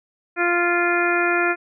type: harmonic tone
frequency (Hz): 348.2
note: F4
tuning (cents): -5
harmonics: 1 / 2 / 3 / 4 / 5 / 6 / 7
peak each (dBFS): -22 / -25 / -31 / -22 / -25 / -29 / -26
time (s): 0.36-1.56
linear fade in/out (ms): 50
effects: none